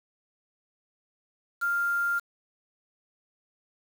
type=tone with quantisation; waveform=sine; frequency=1396.9 Hz; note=F6; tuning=in tune; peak=-24 dBFS; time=1.61-2.2 s; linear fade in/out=20 ms; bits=7; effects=none